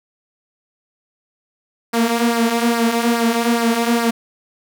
sawtooth tone with flanger, 233.1 Hz, A#3, in tune, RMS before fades -17 dBFS, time 1.93-4.11 s, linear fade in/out 10 ms, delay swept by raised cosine 0.29 to 4.99 ms, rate 2.4 Hz, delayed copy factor -0.6, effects none

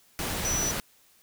sine tone in noise, 5920 Hz, F#8, in tune, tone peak -27 dBFS, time 0.45-0.71 s, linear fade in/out 0 ms, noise pink, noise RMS -31 dBFS, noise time 0.19-0.8 s, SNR +1 dB, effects white hiss -61 dBFS RMS until 1.22 s

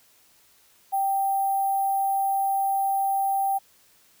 sine tone with sample-and-hold, 784 Hz, G5, in tune, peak -21 dBFS, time 0.92-3.59 s, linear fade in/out 20 ms, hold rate 11025 Hz, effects white hiss -59 dBFS RMS until 4.2 s

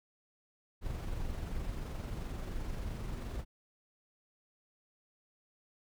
brown noise with amplitude modulation, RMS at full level -37 dBFS, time 0.81-3.45 s, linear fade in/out 50 ms, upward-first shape sine, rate 22.9 Hz, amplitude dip 30%, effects none

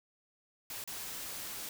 white noise with dropouts, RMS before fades -42 dBFS, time 0.7-1.69 s, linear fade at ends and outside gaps 2 ms, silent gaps 0.84-0.875 s, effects none

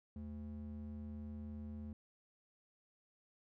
triangle ring-modulated tone, 148.8 Hz, D3, 23 cents sharp, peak -39 dBFS, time 0.16-1.93 s, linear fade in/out 2 ms, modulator 68.6 Hz, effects none

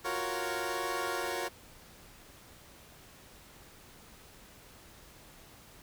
15% pulse chord, Gb major seventh, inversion third, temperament equal, 349.2 / 370 / 466.2 / 554.4 Hz, F4 / Gb4 / Bb4 / Db5, 0 / 0 / 0 / 0 cents, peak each -32 dBFS, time 0.04-1.49 s, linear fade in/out 20 ms, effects pink hiss -55 dBFS RMS until 5.82 s

